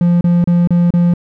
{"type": "tone bursts", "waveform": "triangle", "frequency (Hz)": 173.8, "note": "F3", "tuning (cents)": -8, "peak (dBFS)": -6, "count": 5, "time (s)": [0.01, 1.138], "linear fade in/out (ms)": 2, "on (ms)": 200, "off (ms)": 32, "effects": []}